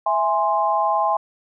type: chord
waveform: sine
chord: E augmented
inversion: none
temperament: equal with one note detuned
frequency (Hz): 659.3 / 827.7 / 1046.5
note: E5 / G#5 / B#5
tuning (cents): 0 / -6 / 0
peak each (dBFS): -23 / -20 / -21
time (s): 0.06-1.17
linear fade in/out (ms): 5
effects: none